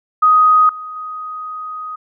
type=tone with level steps; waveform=sine; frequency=1251 Hz; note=D#6; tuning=9 cents sharp; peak=-7 / -26 / -24 dBFS; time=0.22-1.96 s; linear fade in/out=10 ms; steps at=0.69 / 0.96 s; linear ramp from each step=2 ms; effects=none